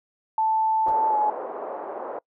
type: tone with pitch glide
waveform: sine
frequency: 880 to 848.6 Hz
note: A5 to G#5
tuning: 0 to +37 cents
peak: -19 dBFS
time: 0.38-1.3 s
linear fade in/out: 2 ms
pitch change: -63 cents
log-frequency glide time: 1.08-1.17 s
type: band-pass noise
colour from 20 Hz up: pink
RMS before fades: -33 dBFS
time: 0.86-2.19 s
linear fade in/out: 5 ms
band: 420 to 960 Hz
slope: 24 dB/octave
type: noise with exponential decay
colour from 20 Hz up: brown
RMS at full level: -36 dBFS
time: 0.88-0.98 s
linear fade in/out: 1 ms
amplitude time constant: 21 ms
effects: noise-tail reverb RT60 0.1 s tail -25 dB re dry